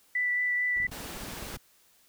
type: tone with vibrato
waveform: sine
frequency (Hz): 1975.5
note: B6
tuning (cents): 0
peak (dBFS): -25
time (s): 0.15-0.87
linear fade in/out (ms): 5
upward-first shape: sine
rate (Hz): 4.5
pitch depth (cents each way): 10
type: noise with tremolo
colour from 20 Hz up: brown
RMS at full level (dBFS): -44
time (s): 0.76-1.57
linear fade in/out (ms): 5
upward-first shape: sine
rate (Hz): 18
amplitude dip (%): 100
type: clicks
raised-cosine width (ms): 5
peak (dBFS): -34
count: 12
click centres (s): 0.802 / 0.85 / 0.918 / 1.004 / 1.051 / 1.168 / 1.234 / 1.286 / 1.425 / 1.469 / 1.54 / 1.57
type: high-pass noise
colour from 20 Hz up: pink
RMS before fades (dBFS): -41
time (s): 0.91-1.57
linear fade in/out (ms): 10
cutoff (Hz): 160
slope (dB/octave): 96
effects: white hiss -63 dBFS RMS until 2.08 s